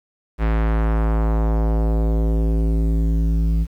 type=tone with low-pass filter sweep; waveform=square; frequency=55 Hz; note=A1; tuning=in tune; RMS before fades=-18 dBFS; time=0.38-3.67 s; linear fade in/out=50 ms; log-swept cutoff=2100 to 170 Hz; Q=1.2; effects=8-bit